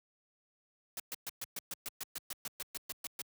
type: noise bursts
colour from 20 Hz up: white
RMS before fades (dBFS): -40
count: 16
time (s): 0.97-3.218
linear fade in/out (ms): 2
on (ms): 28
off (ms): 120
effects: high-pass 80 Hz 12 dB/octave